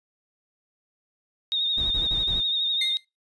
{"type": "tone with vibrato", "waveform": "sine", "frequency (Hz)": 3700, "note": "A#7", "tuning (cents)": -14, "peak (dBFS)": -22, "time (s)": [1.52, 2.97], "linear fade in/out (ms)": 0, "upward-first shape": "sine", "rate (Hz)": 12, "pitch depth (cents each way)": 41}
{"type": "noise bursts", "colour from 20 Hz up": "brown", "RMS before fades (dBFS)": -33, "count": 4, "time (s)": [1.77, 2.408], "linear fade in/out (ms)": 10, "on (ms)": 140, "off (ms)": 26}
{"type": "tone with exponential decay", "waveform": "30% pulse", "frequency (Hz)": 2094, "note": "C7", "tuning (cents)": 1, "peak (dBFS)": -22, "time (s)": [2.81, 3.05], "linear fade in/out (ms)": 5, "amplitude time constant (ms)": 52}
{"effects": ["noise-tail reverb RT60 0.2 s tail -23 dB re dry", "resampled to 22050 Hz"]}